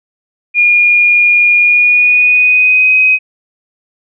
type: tone with pitch glide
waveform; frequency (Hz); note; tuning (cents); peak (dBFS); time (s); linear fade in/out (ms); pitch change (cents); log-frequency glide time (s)
sine; 2428 to 2521; D#7 to D#7; -43 to +22; -5; 0.54-3.19; 50; +65; 1.59-2.96
effects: none